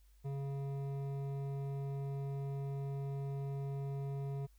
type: tone with hard clipping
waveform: sine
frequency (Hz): 138.59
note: C#3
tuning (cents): 0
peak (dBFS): -39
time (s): 0.24-4.47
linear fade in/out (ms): 20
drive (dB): 11
effects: added 50 Hz sine -61 dBFS peak until 4.58 s + white hiss -75 dBFS RMS until 4.58 s